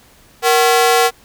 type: ring-modulated tone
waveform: sawtooth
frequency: 613 Hz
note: D#5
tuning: 26 cents flat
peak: -3 dBFS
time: 0.42-1.11 s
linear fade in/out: 50 ms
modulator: 144 Hz
effects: pink hiss -48 dBFS RMS until 1.24 s